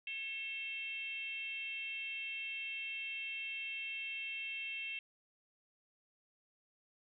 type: tone with frequency modulation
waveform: sine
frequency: 2682 Hz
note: E7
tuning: 29 cents sharp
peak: -39 dBFS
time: 0.07-4.99 s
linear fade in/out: 2 ms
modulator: 498 Hz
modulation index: 0.79
effects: none